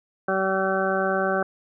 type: harmonic tone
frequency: 191.3 Hz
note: G3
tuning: 42 cents flat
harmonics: 1 / 2 / 3 / 4 / 6 / 7 / 8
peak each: -30 / -27 / -26 / -28 / -32 / -32 / -28 dBFS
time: 0.28-1.43 s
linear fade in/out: 5 ms
effects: none